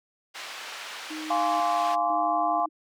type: band-pass noise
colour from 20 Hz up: white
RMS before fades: -39 dBFS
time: 0.34-1.96 s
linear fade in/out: 20 ms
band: 660 to 3500 Hz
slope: 12 dB/octave
type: tone with tremolo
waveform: sine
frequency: 311.1 Hz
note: D#4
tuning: in tune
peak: -34 dBFS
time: 1.1-2.69 s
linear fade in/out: 10 ms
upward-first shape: square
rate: 1 Hz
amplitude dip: 55%
type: chord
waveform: sine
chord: D half-diminished seventh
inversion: first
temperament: equal with one note detuned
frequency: 698.5 / 830.6 / 1046.5 / 1150.5 Hz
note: F5 / Ab5 / C6 / D6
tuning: 0 / 0 / 0 / -36 cents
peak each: -25 / -29 / -29 / -30 dBFS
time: 1.3-2.66 s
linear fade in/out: 5 ms
effects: none